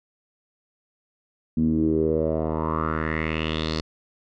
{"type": "tone with low-pass filter sweep", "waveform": "10% pulse", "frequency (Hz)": 79, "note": "D#2", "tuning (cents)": 27, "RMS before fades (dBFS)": -24, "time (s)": [1.57, 3.81], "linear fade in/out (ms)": 5, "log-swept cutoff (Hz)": [220, 4800], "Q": 4.9, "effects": []}